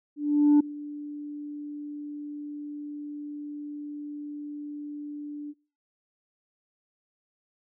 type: tone with ADSR envelope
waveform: sine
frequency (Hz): 293.7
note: D4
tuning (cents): 0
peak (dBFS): -12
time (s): 0.16-5.54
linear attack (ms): 440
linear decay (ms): 8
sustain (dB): -22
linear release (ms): 41
effects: noise-tail reverb RT60 0.4 s tail -25 dB re dry + tanh soft clip ceiling -14 dBFS